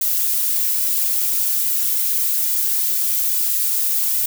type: noise with flanger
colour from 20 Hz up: violet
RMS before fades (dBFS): -19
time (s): 0.01-4.26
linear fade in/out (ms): 5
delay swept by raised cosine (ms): 2 to 4.1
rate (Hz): 1.2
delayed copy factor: +0.85
effects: none